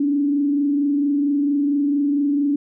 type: tone with frequency modulation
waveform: sine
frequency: 286.1 Hz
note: D4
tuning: 45 cents flat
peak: -16 dBFS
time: 0-2.56 s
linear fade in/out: 5 ms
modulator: 24.4 Hz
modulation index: 0.42
effects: none